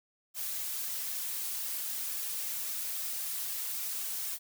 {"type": "noise with flanger", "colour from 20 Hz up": "blue", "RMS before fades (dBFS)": -36, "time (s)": [0.34, 4.39], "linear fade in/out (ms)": 50, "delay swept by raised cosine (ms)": [2, 3.8], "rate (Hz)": 3.8, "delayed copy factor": -0.7, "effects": []}